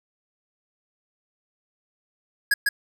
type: tone with echo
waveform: square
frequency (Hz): 1661.2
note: G#6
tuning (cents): 0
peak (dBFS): -17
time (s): 2.51-2.54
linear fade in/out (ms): 5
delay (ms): 150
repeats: 1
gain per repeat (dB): -2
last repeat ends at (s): 2.69
effects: none